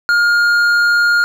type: tone with hard clipping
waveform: sine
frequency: 1417 Hz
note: F6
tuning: 25 cents sharp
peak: -11 dBFS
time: 0.09-1.24 s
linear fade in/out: 0 ms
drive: 6 dB
effects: none